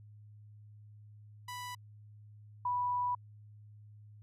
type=tone pair in turn; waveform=sawtooth / sine; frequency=987.8 / 983.8 Hz; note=B5 / B5; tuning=0 / -7 cents; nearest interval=unison; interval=7 cents; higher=first; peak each=-37 / -30 dBFS; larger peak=second; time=1.48-1.75 / 2.65-3.15 s; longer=second; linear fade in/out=5 ms; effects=added 105 Hz sine -52 dBFS peak until 4.22 s + resampled to 32000 Hz